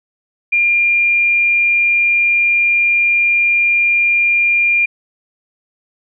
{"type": "tone", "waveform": "sine", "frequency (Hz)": 2400, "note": "D7", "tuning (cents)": 37, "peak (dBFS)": -10, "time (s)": [0.52, 4.86], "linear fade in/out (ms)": 10, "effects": []}